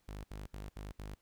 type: tone bursts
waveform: sawtooth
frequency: 50.9 Hz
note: G#1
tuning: 34 cents flat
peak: -39 dBFS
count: 5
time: 0.08-1.148 s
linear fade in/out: 5 ms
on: 160 ms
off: 67 ms
effects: pink hiss -75 dBFS RMS until 1.21 s